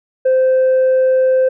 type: tone with tanh clipping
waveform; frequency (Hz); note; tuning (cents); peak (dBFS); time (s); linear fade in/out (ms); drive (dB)
sine; 519; C5; -14; -10; 0.25-1.49; 10; 1
effects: none